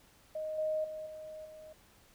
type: tone with level steps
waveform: sine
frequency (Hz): 622.3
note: D#5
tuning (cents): 0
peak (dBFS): -35 / -30 / -39 / -43 / -48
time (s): 0.35-1.73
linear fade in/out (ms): 5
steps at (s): 0.58 / 0.84 / 1.06 / 1.45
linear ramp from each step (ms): 5
effects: pink hiss -63 dBFS RMS until 2.14 s